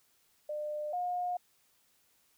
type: tone pair in turn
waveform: sine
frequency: 600 / 716 Hz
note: D5 / F5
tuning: +37 / +43 cents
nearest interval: minor third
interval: 306 cents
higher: second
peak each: -34 / -31 dBFS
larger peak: second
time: 0.49-0.93 / 0.93-1.37 s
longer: neither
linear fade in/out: 5 ms
effects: white hiss -70 dBFS RMS until 2.37 s